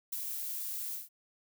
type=noise with ADSR envelope; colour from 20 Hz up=violet; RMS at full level=-34 dBFS; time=0.12-1.09 s; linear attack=9 ms; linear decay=10 ms; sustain=-4 dB; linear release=160 ms; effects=none